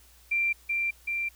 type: tone with echo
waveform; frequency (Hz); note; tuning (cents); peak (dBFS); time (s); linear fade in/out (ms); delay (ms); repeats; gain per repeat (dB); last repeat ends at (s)
sine; 2363; D7; +10; -23; 0.31-0.53; 10; 380; 2; -2; 1.29
effects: added 60 Hz sine -57 dBFS peak until 1.35 s + white hiss -58 dBFS RMS until 1.35 s